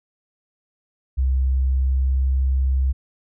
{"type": "tone with pitch glide", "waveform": "sine", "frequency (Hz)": [65.41, 66.02], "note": ["C2", "C2"], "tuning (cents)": [0, 16], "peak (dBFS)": -16, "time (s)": [1.17, 2.93], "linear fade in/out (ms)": 20, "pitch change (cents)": 16, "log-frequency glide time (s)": [1.37, 2.34], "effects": []}